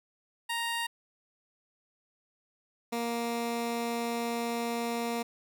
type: tone pair in turn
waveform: 15% pulse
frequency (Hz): 932.3 / 234.4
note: A#5 / A#3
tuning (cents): 0 / +10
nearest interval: 2 octaves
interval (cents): 2390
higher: first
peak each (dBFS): -24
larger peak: neither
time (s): 0.49-0.87 / 2.92-5.23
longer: second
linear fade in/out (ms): 10
effects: none